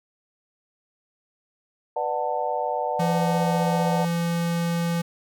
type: chord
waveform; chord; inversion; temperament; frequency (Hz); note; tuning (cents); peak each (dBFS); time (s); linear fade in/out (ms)
sine; B minor seventh; none; just; 493.9 / 592.7 / 740.8 / 889; B4 / D5 / F#5 / A5; 0 / +16 / +2 / +18; -30 / -29 / -28 / -28; 1.96-4.05; 5
type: tone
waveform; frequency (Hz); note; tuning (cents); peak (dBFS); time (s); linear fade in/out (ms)
square; 169.8; F3; -48; -23; 2.99-5.02; 10
effects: none